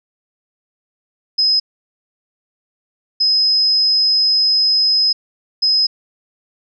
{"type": "tone bursts at uneven times", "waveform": "sine", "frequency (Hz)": 5080, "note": "D#8", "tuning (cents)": 35, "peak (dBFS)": -11, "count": 3, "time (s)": [[1.38, 1.6], [3.2, 5.13], [5.62, 5.87]], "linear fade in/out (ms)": 10, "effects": []}